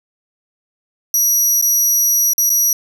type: tone with dropouts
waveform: 25% pulse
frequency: 5800 Hz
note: F#8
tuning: 35 cents flat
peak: -7 dBFS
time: 1.14-2.73 s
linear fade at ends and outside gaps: 2 ms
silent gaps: 1.614-1.624 / 2.334-2.38 / 2.495-2.501 s
effects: none